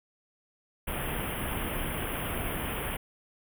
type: band-stop noise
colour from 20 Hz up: pink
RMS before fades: -33 dBFS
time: 0.87-2.97 s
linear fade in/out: 10 ms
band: 3300 to 9300 Hz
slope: 96 dB/octave
effects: none